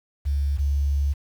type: tone pair in turn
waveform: sine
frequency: 70.6 / 70.6 Hz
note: C#2 / C#2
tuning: +32 / +32 cents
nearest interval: unison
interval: 0 cents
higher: neither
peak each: -20 / -19 dBFS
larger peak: second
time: 0.25-0.58 / 0.58-1.14 s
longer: second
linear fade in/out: 20 ms
effects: 8-bit